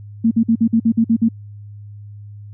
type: tone bursts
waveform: sine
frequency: 227 Hz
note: A#3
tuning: 46 cents flat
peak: -10 dBFS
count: 9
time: 0.24-1.288 s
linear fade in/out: 10 ms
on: 72 ms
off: 50 ms
effects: added 103 Hz sine -33 dBFS peak until 2.53 s